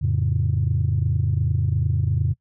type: chord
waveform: sine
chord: F augmented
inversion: none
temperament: equal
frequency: 87.31 / 110 / 138.59 Hz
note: F2 / A2 / C#3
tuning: 0 / 0 / 0 cents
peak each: -22 dBFS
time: 0.01-2.34 s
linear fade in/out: 20 ms
effects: noise-tail reverb RT60 0.1 s tail -22 dB re dry + tanh soft clip ceiling -11 dBFS